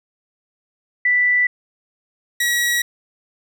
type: tone pair in turn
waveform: sine / sawtooth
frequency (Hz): 1975.5 / 1918.2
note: B6 / A#6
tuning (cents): 0 / +49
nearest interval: minor second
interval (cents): 51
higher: first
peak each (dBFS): -13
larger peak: neither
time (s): 1.05-1.47 / 2.4-2.82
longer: neither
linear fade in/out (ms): 5
effects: none